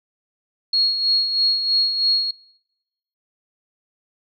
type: tone with tremolo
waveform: sine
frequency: 4305 Hz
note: C8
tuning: 49 cents sharp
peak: -14 dBFS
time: 0.73-2.31 s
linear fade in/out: 5 ms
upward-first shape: sine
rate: 3.1 Hz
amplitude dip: 55%
effects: noise-tail reverb RT60 1.0 s tail -26 dB re dry